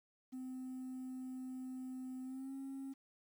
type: tone with pitch glide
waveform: triangle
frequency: 257.4 to 270.2 Hz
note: C4 to C#4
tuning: -28 to -44 cents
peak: -40 dBFS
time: 0.32-2.94 s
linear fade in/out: 20 ms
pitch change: +84 cents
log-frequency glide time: 2.23-2.53 s
effects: tanh soft clip ceiling -38 dBFS + 11-bit